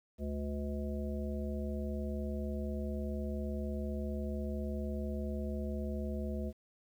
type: harmonic tone with a mistuned harmonic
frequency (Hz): 72.1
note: D2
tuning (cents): -31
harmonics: 1 / 3 / 5 / 7 / 9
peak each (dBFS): -37 / -39 / -45 / -46 / -46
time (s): 0.18-6.53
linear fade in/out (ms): 50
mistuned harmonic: 9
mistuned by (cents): -38
effects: 11-bit